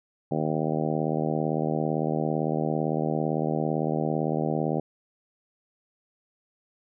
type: harmonic tone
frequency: 77.8 Hz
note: D#2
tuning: in tune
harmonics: 2 / 3 / 4 / 5 / 6 / 7 / 8 / 9 / 10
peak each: -29 / -31 / -32 / -33 / -34 / -34 / -35 / -36 / -36 dBFS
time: 0.31-4.8 s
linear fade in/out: 5 ms
effects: none